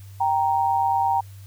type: tone pair together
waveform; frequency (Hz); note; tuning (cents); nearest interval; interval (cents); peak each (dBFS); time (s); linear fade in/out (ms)
sine; 784 / 932.3; G5 / A#5; 0 / 0; minor third; 300; -21; 0.2-1.21; 10
effects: added 98 Hz sine -39 dBFS peak until 1.46 s + white hiss -54 dBFS RMS until 1.46 s